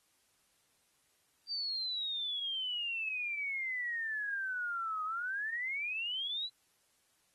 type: exponential two-way sweep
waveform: sine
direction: down then up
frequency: 4699 to 1244.5 to 4034 Hz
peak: -34 dBFS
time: 1.47-6.5 s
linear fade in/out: 50 ms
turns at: 5.04 s
effects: white hiss -73 dBFS RMS until 7.34 s + AAC 32 kbps